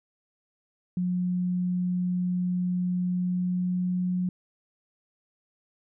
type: tone with pitch glide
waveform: sine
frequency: 180 to 181.15 Hz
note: F#3 to F#3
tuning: -47 to -36 cents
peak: -24 dBFS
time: 0.97-4.29 s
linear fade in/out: 2 ms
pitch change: +11 cents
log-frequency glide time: 3.06-4.17 s
effects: none